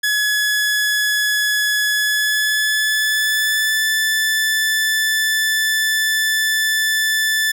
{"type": "tone with pitch glide", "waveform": "sawtooth", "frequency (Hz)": [1696, 1753.8], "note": ["G#6", "A6"], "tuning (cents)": [36, -6], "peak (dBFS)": -12, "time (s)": [0.03, 7.52], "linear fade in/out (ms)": 10, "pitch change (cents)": 58, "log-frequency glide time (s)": [1.86, 3.85], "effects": []}